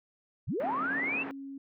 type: linear sweep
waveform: sine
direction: up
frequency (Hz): 66.3 to 2753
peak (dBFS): -29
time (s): 0.47-1.24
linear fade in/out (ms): 20
type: band-pass noise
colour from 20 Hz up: pink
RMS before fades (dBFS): -41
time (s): 0.6-1.31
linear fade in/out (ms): 0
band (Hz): 190 to 2000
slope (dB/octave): 24
type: tone with pitch glide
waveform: sine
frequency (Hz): 266.2 to 274.3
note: C4 to C#4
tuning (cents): +30 to -18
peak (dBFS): -39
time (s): 0.63-1.58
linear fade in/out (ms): 5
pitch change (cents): +52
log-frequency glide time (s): 0.8-0.91
effects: none